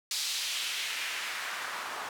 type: noise with band-pass filter sweep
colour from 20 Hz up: white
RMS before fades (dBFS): -35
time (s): 0.11-2.09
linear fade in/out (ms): 2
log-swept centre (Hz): 4700 to 960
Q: 1.4
effects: none